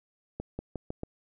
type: accelerating click train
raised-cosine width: 2 ms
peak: -21 dBFS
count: 5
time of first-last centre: 0.4-1.034 s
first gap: 190 ms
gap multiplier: 0.88
effects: none